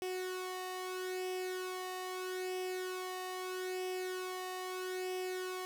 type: tone with flanger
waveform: sawtooth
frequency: 369.2 Hz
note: F#4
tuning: 4 cents flat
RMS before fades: -40 dBFS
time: 0.02-5.65 s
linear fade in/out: 0 ms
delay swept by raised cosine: 0.36 to 1.07 ms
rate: 0.78 Hz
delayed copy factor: +0.6
effects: none